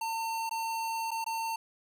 square tone with dropouts, 904 Hz, A5, 47 cents sharp, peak -32 dBFS, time 0.01-1.56 s, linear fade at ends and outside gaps 5 ms, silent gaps 0.494-0.51 / 1.108-1.114 / 1.243-1.263 s, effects none

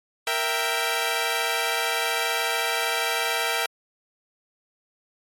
10% pulse chord, E diminished, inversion second, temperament equal, 466.2 / 659.3 / 784 Hz, Bb4 / E5 / G5, 0 / 0 / 0 cents, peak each -19 dBFS, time 0.27-3.66 s, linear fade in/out 2 ms, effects MP3 64 kbps

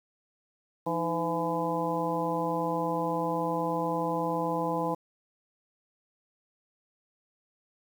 harmonic tone with a mistuned harmonic, 168.2 Hz, E3, 35 cents sharp, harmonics 1 / 2 / 3 / 4 / 5 / 6, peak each -35 / -34 / -32 / -37 / -33 / -34 dBFS, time 0.86-4.95 s, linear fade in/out 10 ms, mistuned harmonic 2, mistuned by -100 cents, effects 9-bit

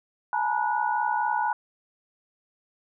sine tone cluster, 846 / 910 / 970 / 1465 Hz, G#5 / A#5 / B5 / F#6, +32 / -42 / -31 / -18 cents, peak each -27 / -29 / -28 / -31 dBFS, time 0.33-1.53 s, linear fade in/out 2 ms, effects none

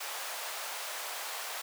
pink high-pass noise, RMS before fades -39 dBFS, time 0-1.62 s, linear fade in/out 10 ms, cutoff 620 Hz, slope 24 dB/octave, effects none

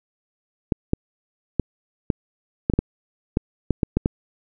clicks, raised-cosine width 3 ms, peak -5 dBFS, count 12, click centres 0.722 / 0.934 / 1.597 / 2.102 / 2.699 / 2.737 / 2.79 / 3.371 / 3.707 / 3.832 / 3.97 / 4.059 s, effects none

